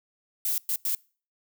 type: noise bursts at uneven times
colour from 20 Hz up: violet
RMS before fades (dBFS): -27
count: 3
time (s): 0.45-0.58 / 0.69-0.76 / 0.85-0.95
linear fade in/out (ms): 2
effects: noise-tail reverb RT60 0.4 s tail -25 dB re dry